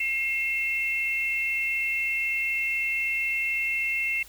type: tone pair together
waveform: sine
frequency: 2136 / 2688 Hz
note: C7 / E7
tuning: +35 / +33 cents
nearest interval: major third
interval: 398 cents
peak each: -27 dBFS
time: 0-4.23 s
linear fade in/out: 5 ms
effects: added 50 Hz sine -53 dBFS peak until 4.28 s + white hiss -50 dBFS RMS until 4.28 s